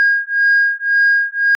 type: beating tone pair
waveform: sine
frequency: 1628 / 1629.9 Hz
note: G#6 / G#6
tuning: -35 / -33 cents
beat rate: 1.9 Hz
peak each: -13 dBFS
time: 0-1.55 s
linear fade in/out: 0 ms
effects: tanh soft clip ceiling -6 dBFS